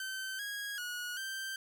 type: tone with pitch steps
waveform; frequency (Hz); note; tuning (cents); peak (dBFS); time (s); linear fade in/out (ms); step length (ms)
sawtooth; 1542 / 1647 / 1455 / 1565; G6 / G#6 / F#6 / G6; -29 / -15 / -29 / -3; -34; 0-1.56; 2; 390
effects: none